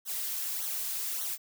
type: noise with flanger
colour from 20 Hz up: blue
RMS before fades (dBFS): -34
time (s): 0.05-1.38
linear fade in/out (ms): 50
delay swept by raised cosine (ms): 0.4 to 4.2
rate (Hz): 1.7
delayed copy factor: -0.8
effects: none